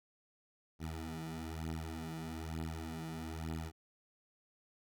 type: beating tone pair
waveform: 15% pulse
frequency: 80.1 / 81.2 Hz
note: E2 / E2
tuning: -49 / -26 cents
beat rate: 1.1 Hz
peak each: -36 / -38 dBFS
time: 0.79-3.72 s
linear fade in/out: 50 ms
effects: none